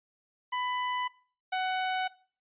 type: tone pair in turn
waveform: sawtooth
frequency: 996 / 746.2 Hz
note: B5 / F#5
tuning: +14 / +14 cents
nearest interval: perfect fourth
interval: 500 cents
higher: first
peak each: -26 / -24 dBFS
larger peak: second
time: 0.52-1.08 / 1.52-2.08 s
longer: neither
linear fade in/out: 10 ms
effects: noise-tail reverb RT60 0.4 s tail -19 dB re dry + resampled to 8000 Hz